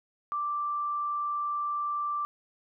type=tone; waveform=sine; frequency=1174.7 Hz; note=D6; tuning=in tune; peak=-28 dBFS; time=0.32-2.25 s; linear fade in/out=0 ms; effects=none